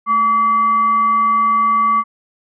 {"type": "tone with frequency modulation", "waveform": "sine", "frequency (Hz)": 1144, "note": "D6", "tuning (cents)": -46, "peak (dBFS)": -11, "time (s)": [0.06, 2.04], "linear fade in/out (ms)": 50, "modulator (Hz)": 924, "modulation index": 0.27, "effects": []}